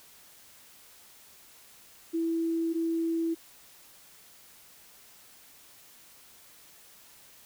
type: tone pair in turn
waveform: sine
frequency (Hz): 330 / 330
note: E4 / E4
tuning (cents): +2 / +2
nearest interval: unison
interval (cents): 0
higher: neither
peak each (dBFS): -26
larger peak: neither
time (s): 2.13-2.74 / 2.74-3.35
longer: neither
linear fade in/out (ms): 20
effects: white hiss -55 dBFS RMS until 7.45 s